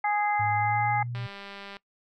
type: harmonic tone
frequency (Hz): 415.3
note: G#4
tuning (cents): 0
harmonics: 2 / 3 / 4 / 5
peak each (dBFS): -24 / -35 / -37 / -31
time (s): 0.04-1.03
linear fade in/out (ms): 5
type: tone with pitch glide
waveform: sine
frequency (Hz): 107.4 to 120.55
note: A2 to B2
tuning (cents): -41 to -41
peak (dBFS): -31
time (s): 0.39-1.27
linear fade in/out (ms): 10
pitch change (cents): +200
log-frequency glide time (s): 0.57-1.02
type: click train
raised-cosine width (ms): 0.3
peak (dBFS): -26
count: 124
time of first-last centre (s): 1.15-1.768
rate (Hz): 199
effects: noise-tail reverb RT60 0.1 s tail -22 dB re dry